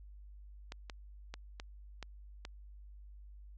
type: clicks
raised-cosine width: 0.2 ms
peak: -26 dBFS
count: 6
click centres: 0.721 / 0.898 / 1.34 / 1.599 / 2.027 / 2.451 s
effects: added 50 Hz sine -50 dBFS peak until 3.57 s + low-pass 7000 Hz 12 dB/octave